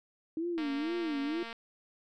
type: tone with vibrato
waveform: sine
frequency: 311.1 Hz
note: D#4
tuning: in tune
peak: -31 dBFS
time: 0.37-1.43 s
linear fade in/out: 2 ms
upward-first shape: sine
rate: 2.1 Hz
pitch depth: 200 cents each way
type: click train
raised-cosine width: 0.3 ms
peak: -27 dBFS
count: 219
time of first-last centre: 0.58-1.528 s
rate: 230 Hz
effects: none